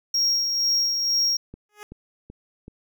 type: tone with tremolo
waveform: triangle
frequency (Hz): 5588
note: F8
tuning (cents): 0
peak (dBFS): -17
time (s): 0.14-1.37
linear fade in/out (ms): 5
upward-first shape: sine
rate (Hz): 2.1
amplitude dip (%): 40
type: click train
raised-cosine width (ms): 3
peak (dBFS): -27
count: 4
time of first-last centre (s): 1.54-2.681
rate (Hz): 2.63
type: tone with exponential growth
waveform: 10% pulse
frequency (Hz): 417.7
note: G#4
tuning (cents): +10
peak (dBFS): -27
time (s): 1.69-1.83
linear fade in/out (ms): 1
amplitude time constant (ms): 29
effects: none